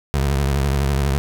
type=tone with vibrato; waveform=25% pulse; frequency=69.3 Hz; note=C#2; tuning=in tune; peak=-13 dBFS; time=0.14-1.18 s; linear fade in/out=0 ms; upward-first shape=triangle; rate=12 Hz; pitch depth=120 cents each way; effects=none